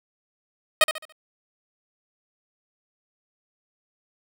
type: tone with echo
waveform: 10% pulse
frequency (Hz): 624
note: D#5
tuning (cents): +5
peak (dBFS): -5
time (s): 0.81-0.84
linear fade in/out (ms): 2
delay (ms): 71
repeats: 4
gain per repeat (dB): -9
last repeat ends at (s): 1.124
effects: none